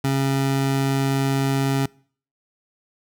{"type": "tone", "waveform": "25% pulse", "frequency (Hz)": 136.2, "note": "C#3", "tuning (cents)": -30, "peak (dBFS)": -15, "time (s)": [0.04, 1.86], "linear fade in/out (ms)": 5, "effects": ["noise-tail reverb RT60 0.5 s tail -25 dB re dry"]}